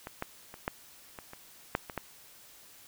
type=clicks; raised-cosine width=0.5 ms; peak=-24 / -18 / -29 / -15 / -27 / -29 / -12 / -24 / -18 dBFS; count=9; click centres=0.071 / 0.224 / 0.541 / 0.679 / 1.188 / 1.334 / 1.751 / 1.898 / 1.977 s; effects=white hiss -55 dBFS RMS until 2.87 s